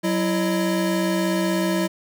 square tone cluster, 186.5 / 332.6 / 616 Hz, F#3 / E4 / D#5, +14 / +16 / -17 cents, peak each -24 / -24 / -28 dBFS, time 0.03-1.88 s, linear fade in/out 20 ms, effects none

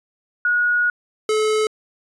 sine / square tone pair in turn, 1451 / 431.4 Hz, F#6 / A4, -34 / -34 cents, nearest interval octave + major sixth, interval 2100 cents, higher first, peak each -15 / -17 dBFS, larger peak first, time 0.45-0.9 / 1.29-1.67 s, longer first, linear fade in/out 2 ms, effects resampled to 24000 Hz

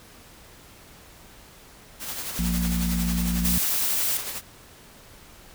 white noise with tremolo, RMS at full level -31 dBFS, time 1.99-4.42 s, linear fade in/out 50 ms, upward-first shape sine, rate 11 Hz, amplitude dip 45%
harmonic tone, 59 Hz, A#1, 22 cents sharp, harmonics 1 / 3 / 4, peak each -26 / -25 / -32 dBFS, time 2.39-3.58 s, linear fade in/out 0 ms
blue noise, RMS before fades -25 dBFS, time 3.45-4.17 s, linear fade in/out 0 ms
effects pink hiss -49 dBFS RMS until 5.54 s

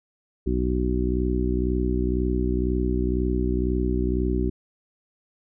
harmonic tone, 62 Hz, B1, 7 cents sharp, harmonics 1 / 2 / 3 / 4 / 5 / 6, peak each -24 / -33 / -30 / -30 / -29 / -28 dBFS, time 0.46-4.5 s, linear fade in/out 10 ms, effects none

